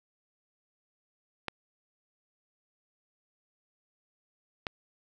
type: clicks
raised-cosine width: 0.3 ms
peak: -16 dBFS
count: 2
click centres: 1.483 / 4.668 s
effects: none